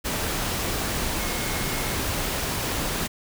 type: tone in noise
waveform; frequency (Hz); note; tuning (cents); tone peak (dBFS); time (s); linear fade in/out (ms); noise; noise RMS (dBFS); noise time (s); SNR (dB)
sine; 2164; C#7; -42; -38; 1.18-1.98; 20; pink; -27; 0.04-3.08; -14
effects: none